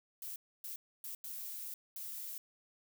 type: noise bursts at uneven times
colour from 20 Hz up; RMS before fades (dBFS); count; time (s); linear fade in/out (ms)
violet; -44; 5; 0.22-0.36 / 0.64-0.76 / 1.04-1.15 / 1.24-1.74 / 1.96-2.38; 2
effects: none